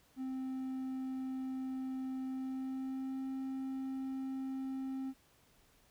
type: tone with pitch glide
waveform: triangle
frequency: 261.6 to 265.4 Hz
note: C4 to C4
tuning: 0 to +25 cents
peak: -35 dBFS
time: 0.16-5.14 s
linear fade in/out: 50 ms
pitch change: +25 cents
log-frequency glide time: 2.27-3.28 s
effects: pink hiss -68 dBFS RMS until 5.9 s